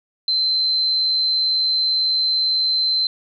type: tone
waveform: sine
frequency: 4089 Hz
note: C8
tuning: 41 cents flat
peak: -16 dBFS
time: 0.28-3.07 s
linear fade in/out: 2 ms
effects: none